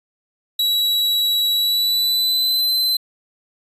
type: tone with pitch glide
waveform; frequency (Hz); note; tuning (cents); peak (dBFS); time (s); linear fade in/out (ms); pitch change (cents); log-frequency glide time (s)
45% pulse; 3905 to 4059; B7 to B7; -20 to +47; -15; 0.59-2.97; 5; +67; 1.52-2.71
effects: resampled to 32000 Hz